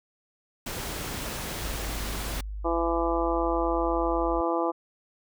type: noise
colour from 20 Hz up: pink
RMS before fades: -34 dBFS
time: 0.66-2.41 s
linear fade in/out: 5 ms
type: tone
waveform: sine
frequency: 51 Hz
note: G#1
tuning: 31 cents flat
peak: -32 dBFS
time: 1.63-4.41 s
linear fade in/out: 5 ms
type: harmonic tone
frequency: 168.1 Hz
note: E3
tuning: 34 cents sharp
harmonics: 2 / 3 / 4 / 5 / 6 / 7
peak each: -28 / -30 / -31 / -32 / -33 / -33 dBFS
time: 2.64-4.72 s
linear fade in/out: 20 ms
effects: none